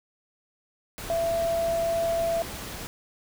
sine tone in noise, 669 Hz, E5, 25 cents sharp, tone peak -23 dBFS, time 1.1-2.42 s, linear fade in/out 0 ms, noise pink, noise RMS -37 dBFS, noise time 0.98-2.87 s, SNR +11 dB, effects none

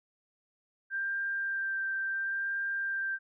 sine tone with vibrato, 1580 Hz, G6, 13 cents sharp, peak -30 dBFS, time 0.9-3.19 s, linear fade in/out 50 ms, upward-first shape sine, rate 0.72 Hz, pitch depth 13 cents each way, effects none

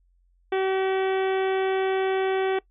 harmonic tone, 381.6 Hz, G4, 47 cents flat, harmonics 1 / 2 / 3 / 4 / 5 / 6 / 7 / 8 / 9, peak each -22 / -29 / -37 / -36 / -38 / -39 / -44 / -45 / -44 dBFS, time 0.52-2.59 s, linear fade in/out 5 ms, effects noise-tail reverb RT60 0.1 s tail -21 dB re dry + added 44 Hz sine -60 dBFS peak until 2.7 s

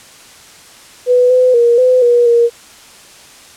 sine tone with pitch steps, 495.8 / 506 / 473 / 507 / 480.5 / 470.7 Hz, B4 / B4 / A#4 / B4 / B4 / A#4, +7 / +42 / +25 / +45 / -48 / +17 cents, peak -6 dBFS, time 1.06-2.5 s, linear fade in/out 50 ms, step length 240 ms, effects white hiss -39 dBFS RMS until 3.56 s + low-pass 9000 Hz 12 dB/octave

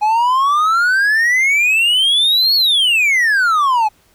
triangle exponential two-way sweep, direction up then down, 830 to 4424 to 830 Hz, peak -9 dBFS, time 0.01-3.89 s, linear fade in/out 20 ms, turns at 2.55 s, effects pink hiss -54 dBFS RMS until 4.14 s

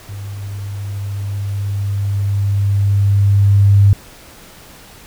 sine tone with level ramp, 100 Hz, G2, 35 cents sharp, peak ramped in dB -25 to -5 dBFS, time 0.09-3.93 s, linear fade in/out 0 ms, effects pink hiss -40 dBFS RMS until 5.06 s

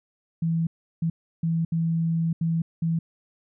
sine tone bursts at uneven times, 164.81 Hz, E3, in tune, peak -21 dBFS, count 6, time 0.42-0.67 / 1.02-1.1 / 1.43-1.65 / 1.72-2.33 / 2.41-2.62 / 2.82-2.99 s, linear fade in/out 5 ms, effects none

